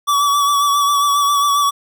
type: tone with vibrato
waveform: square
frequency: 1145 Hz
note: D6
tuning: 44 cents flat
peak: -13 dBFS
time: 0.07-1.71 s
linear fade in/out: 20 ms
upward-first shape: sine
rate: 7.4 Hz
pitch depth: 31 cents each way
effects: none